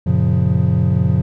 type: chord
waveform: triangle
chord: Gb major seventh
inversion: none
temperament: equal with one note detuned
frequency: 92.5 / 116.54 / 138.59 / 177.05 Hz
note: Gb2 / Bb2 / Db3 / F3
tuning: 0 / 0 / 0 / +24 cents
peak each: -16 dBFS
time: 0.06-1.22 s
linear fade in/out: 10 ms
effects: none